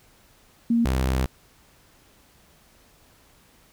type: tone pair in turn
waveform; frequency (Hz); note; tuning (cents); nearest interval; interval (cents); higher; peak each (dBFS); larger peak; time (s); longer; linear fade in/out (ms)
sine / sawtooth; 233.1 / 64.98; A#3 / C2; 0 / -11; octave + minor seventh; 2211; first; -17; neither; 0.7-0.85 / 0.85-1.26; second; 5
effects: pink hiss -57 dBFS RMS until 3.72 s